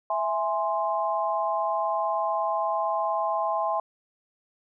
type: chord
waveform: sine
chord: E augmented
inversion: none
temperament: equal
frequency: 659.3 / 830.6 / 1046.5 Hz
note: E5 / G#5 / B#5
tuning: 0 / 0 / 0 cents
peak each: -28 dBFS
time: 0.1-3.8 s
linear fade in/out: 2 ms
effects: none